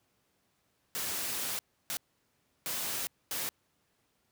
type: noise bursts at uneven times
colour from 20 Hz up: white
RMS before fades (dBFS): -35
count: 4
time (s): 0.95-1.59 / 1.9-1.97 / 2.66-3.07 / 3.31-3.49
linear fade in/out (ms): 0
effects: pink hiss -74 dBFS RMS until 4.31 s + high-pass 80 Hz 12 dB/octave